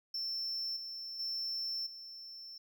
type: tone with level steps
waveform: triangle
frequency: 5370 Hz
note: E8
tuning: 31 cents sharp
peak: -34 / -40 / -34 / -45 dBFS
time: 0.14-2.58 s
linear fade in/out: 5 ms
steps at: 0.76 / 1.19 / 1.86 s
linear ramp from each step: 10 ms
effects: none